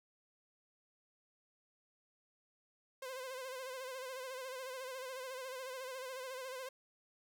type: tone with vibrato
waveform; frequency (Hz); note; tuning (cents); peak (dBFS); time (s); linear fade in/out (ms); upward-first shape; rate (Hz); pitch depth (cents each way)
sawtooth; 518; C5; -17; -39; 3.02-6.69; 5; sine; 14; 62
effects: none